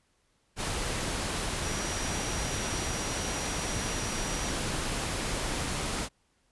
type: tone in noise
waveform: sine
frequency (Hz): 5780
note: F#8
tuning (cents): -41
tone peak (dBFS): -40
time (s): 1.61-4.56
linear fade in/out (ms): 50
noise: pink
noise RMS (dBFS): -32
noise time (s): 0.56-6.09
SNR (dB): -11
effects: pink hiss -71 dBFS RMS until 6.51 s + resampled to 24000 Hz